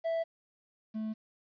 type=tone pair in turn; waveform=triangle; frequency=659.3 / 218 Hz; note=E5 / A3; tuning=0 / -16 cents; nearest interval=octave + perfect fifth; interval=1916 cents; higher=first; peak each=-27 / -31 dBFS; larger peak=first; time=0.04-0.24 / 0.94-1.14 s; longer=neither; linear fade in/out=20 ms; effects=resampled to 11025 Hz + 11-bit